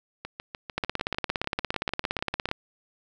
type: two click trains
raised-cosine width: 0.3 ms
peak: -19 / -10 dBFS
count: 16 / 31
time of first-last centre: 0.25-2.489 / 0.78-2.514 s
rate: 6.7 / 17.3 Hz
effects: none